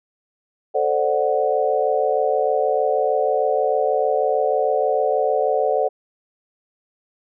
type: chord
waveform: sine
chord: D dominant seventh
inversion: second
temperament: equal with one note detuned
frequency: 440 / 523.3 / 589.7 / 740 Hz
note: A4 / C5 / D5 / F#5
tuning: 0 / 0 / +7 / 0 cents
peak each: -22 dBFS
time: 0.74-5.89 s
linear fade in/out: 20 ms
effects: none